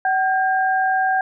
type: tone pair together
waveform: sine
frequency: 758 / 1606.1 Hz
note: F#5 / G6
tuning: +42 / +42 cents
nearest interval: octave + minor second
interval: 1300 cents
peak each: -17 / -21 dBFS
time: 0.05-1.21 s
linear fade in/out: 2 ms
effects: none